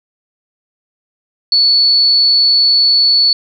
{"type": "tone", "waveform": "sine", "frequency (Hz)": 4435, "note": "C#8", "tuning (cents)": 0, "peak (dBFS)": -7, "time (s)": [1.52, 3.33], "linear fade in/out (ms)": 2, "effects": []}